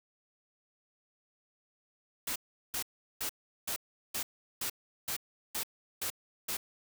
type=noise bursts; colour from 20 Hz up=white; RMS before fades=-35 dBFS; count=10; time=2.27-6.57 s; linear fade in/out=5 ms; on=88 ms; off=380 ms; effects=none